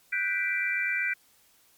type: chord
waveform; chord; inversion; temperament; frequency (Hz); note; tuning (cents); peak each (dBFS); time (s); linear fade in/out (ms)
sine; G major seventh; third; equal; 1480 / 1568 / 1975.5 / 2349; F#6 / G6 / B6 / D7; 0 / 0 / 0 / 0; -34 / -33 / -30 / -29; 0.12-1.14; 10
effects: white hiss -62 dBFS RMS until 1.77 s + MP3 96 kbps